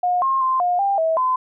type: tone with pitch steps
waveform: sine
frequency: 718 / 1068 / 1044 / 713 / 795 / 647 / 1023 Hz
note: F5 / C6 / C6 / F5 / G5 / E5 / C6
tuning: +48 / +35 / -4 / +36 / +24 / -32 / -39 cents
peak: -16 dBFS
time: 0.03-1.36 s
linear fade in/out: 5 ms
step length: 190 ms
effects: none